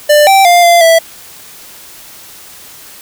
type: tone with pitch steps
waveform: square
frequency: 594 / 778 / 700 / 689 / 659 Hz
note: D5 / G5 / F5 / F5 / E5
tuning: +20 / -13 / +4 / -24 / -1 cents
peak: -4 dBFS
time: 0.09-0.99 s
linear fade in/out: 10 ms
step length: 180 ms
effects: white hiss -34 dBFS RMS until 3.01 s